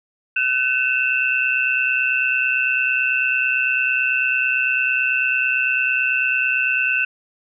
sine tone cluster, 1512 / 2585 / 2714 Hz, F#6 / E7 / E7, +37 / -34 / +50 cents, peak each -21 dBFS, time 0.36-7.05 s, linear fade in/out 5 ms, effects none

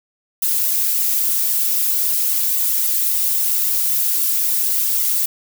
violet noise with flanger, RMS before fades -18 dBFS, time 0.42-5.26 s, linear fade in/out 5 ms, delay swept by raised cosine 1.2 to 3.4 ms, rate 3.7 Hz, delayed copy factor -0.9, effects none

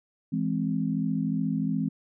sine chord, E augmented, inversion none, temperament equal, 164.81 / 207.7 / 261.6 Hz, E3 / G#3 / B#3, 0 / 0 / 0 cents, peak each -29 dBFS, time 0.32-1.89 s, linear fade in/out 10 ms, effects none

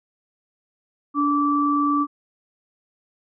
sine tone pair together, 290 / 1161.2 Hz, D4 / D6, -22 / -20 cents, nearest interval 2 octaves, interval 2402 cents, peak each -20 dBFS, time 1.14-2.07 s, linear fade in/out 50 ms, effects none

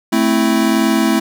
square chord, A minor, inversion none, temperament equal, 220 / 261.6 / 329.6 Hz, A3 / C4 / E4, 0 / 0 / 0 cents, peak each -16 / -18 / -17 dBFS, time 0.12-1.2 s, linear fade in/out 10 ms, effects none

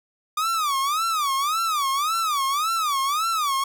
45% pulse tone with vibrato, 1204 Hz, D6, 43 cents sharp, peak -21 dBFS, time 0.37-3.64 s, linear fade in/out 5 ms, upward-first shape sine, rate 1.8 Hz, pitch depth 200 cents each way, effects none

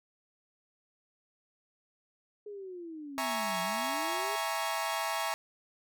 sine linear two-way sweep, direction down then up, 421.8 to 175.3 to 421.8 Hz, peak -40 dBFS, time 2.46-4.36 s, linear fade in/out 5 ms, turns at 3.61 s
sawtooth chord, A# half-diminished seventh, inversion second, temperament equal, 659.3 / 830.6 / 932.3 / 1108.7 Hz, E5 / G#5 / A#5 / C#6, 0 / 0 / 0 / 0 cents, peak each -33 dBFS, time 3.18-5.34 s, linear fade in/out 0 ms
effects none

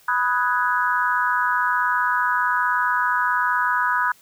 sine chord, G# minor seventh, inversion first, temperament equal with one note detuned, 987.8 / 1252.4 / 1480 / 1661.2 Hz, B5 / D#6 / F#6 / G#6, 0 / +11 / 0 / 0 cents, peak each -22 / -24 / -23 / -26 dBFS, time 0.08-4.12 s, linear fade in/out 5 ms, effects white hiss -54 dBFS RMS until 4.21 s

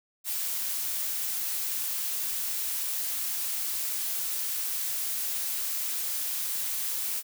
blue noise, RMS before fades -31 dBFS, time 0.24-7.23 s, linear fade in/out 50 ms, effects none

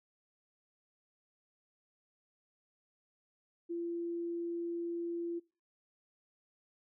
sine tone, 341.1 Hz, F4, 41 cents flat, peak -35 dBFS, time 3.69-5.4 s, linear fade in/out 20 ms, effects noise-tail reverb RT60 0.4 s tail -25 dB re dry

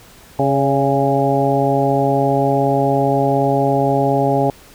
harmonic tone with a mistuned harmonic, 137.3 Hz, C#3, 16 cents flat, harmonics 1 / 2 / 3 / 4 / 5 / 6, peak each -20 / -20 / -20 / -20 / -20 / -20 dBFS, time 0.39-4.5 s, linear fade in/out 2 ms, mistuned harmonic 4, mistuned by +41 cents, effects pink hiss -44 dBFS RMS until 4.74 s

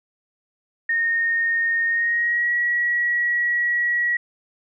sine tone with pitch glide, 1844 to 1920.1 Hz, A#6 to B6, -19 to -49 cents, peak -18 dBFS, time 0.89-4.17 s, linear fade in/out 5 ms, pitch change +70 cents, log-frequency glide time 1.87-2.53 s, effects none

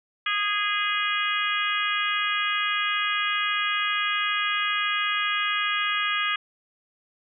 harmonic tone, 412.6 Hz, G#4, 11 cents flat, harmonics 3 / 4 / 5 / 6 / 7 / 8, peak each -28 / -29 / -30 / -31 / -31 / -32 dBFS, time 0.26-6.36 s, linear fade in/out 5 ms, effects none

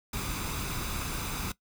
pink noise with comb filter, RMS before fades -34 dBFS, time 0.13-1.52 s, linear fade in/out 5 ms, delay 0.81 ms, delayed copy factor +0.5, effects noise-tail reverb RT60 0.1 s tail -18 dB re dry

